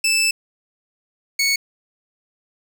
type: tone pair in turn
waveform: 20% pulse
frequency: 2637 / 2217 Hz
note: E7 / C#7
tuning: 0 / 0 cents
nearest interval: minor third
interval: 300 cents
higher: first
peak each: -11 dBFS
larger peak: neither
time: 0.04-0.31 / 1.39-1.56 s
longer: first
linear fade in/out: 5 ms
effects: none